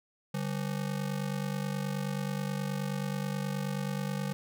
square ring-modulated tone, 168.6 Hz, E3, 39 cents sharp, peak -29 dBFS, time 0.34-4.33 s, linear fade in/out 0 ms, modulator 24.7 Hz, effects none

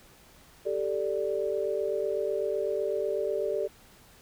sine chord, G suspended second, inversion none, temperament equal, 392 / 440 / 587.3 Hz, G4 / A4 / D5, 0 / 0 / 0 cents, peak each -31 dBFS, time 0.65-3.68 s, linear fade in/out 20 ms, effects pink hiss -56 dBFS RMS until 4.21 s

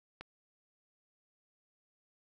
click, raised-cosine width 0.3 ms, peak -28 dBFS, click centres 0.21 s, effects none

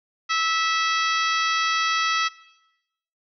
harmonic tone, 653 Hz, E5, 17 cents flat, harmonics 2 / 3 / 4 / 5 / 6 / 7 / 8 / 9, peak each -23 / -27 / -29 / -31 / -33 / -34 / -35 / -36 dBFS, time 0.29-2.29 s, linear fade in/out 20 ms, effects noise-tail reverb RT60 0.9 s tail -18 dB re dry

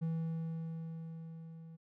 triangle tone with level ramp, 163.2 Hz, E3, 17 cents flat, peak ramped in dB -30 to -47 dBFS, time 0.01-1.77 s, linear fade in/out 20 ms, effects none

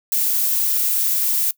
violet noise, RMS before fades -19 dBFS, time 0.12-1.51 s, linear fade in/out 2 ms, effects noise-tail reverb RT60 0.1 s tail -21 dB re dry

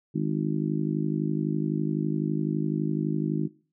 harmonic tone, 51.91 Hz, G#1, in tune, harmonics 3 / 4 / 5 / 6 / 7, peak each -28 / -30 / -34 / -31 / -36 dBFS, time 0.14-3.48 s, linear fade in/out 20 ms, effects noise-tail reverb RT60 0.4 s tail -20 dB re dry

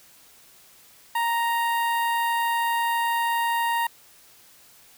sawtooth tone with notch filter, 932.3 Hz, A#5, in tune, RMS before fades -24 dBFS, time 1.15-3.87 s, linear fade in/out 5 ms, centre 5900 Hz, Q 0.55, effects white hiss -53 dBFS RMS until 4.97 s

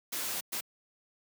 white noise bursts at uneven times, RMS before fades -35 dBFS, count 2, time 0.12-0.41 / 0.52-0.61 s, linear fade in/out 10 ms, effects high-pass 150 Hz 12 dB/octave

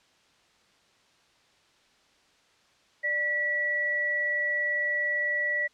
sine tone pair together, 593 / 1944.6 Hz, D5 / B6, +17 / -27 cents, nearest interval octave + major sixth, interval 2056 cents, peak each -36 / -25 dBFS, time 3.03-5.68 s, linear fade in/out 20 ms, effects white hiss -63 dBFS RMS until 5.73 s + low-pass 5000 Hz 12 dB/octave

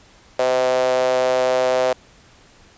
sawtooth tone with high-pass filter, 128 Hz, C3, 38 cents flat, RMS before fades -18 dBFS, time 0.39-1.93 s, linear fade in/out 5 ms, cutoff 570 Hz, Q 9.3, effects pink hiss -50 dBFS RMS until 2.77 s + resampled to 16000 Hz

